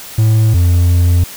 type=tone pair in turn; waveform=triangle; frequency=110 / 87.31 Hz; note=A2 / F2; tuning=0 / 0 cents; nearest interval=major third; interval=400 cents; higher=first; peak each=-5 dBFS; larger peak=neither; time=0.18-0.54 / 0.54-1.24 s; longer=second; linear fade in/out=5 ms; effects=white hiss -31 dBFS RMS until 1.36 s